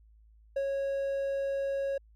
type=tone with ADSR envelope; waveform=triangle; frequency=550 Hz; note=C#5; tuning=14 cents flat; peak=-25 dBFS; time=0.56-1.98 s; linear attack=7 ms; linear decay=67 ms; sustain=-2 dB; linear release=7 ms; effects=added 54 Hz sine -56 dBFS peak until 2.15 s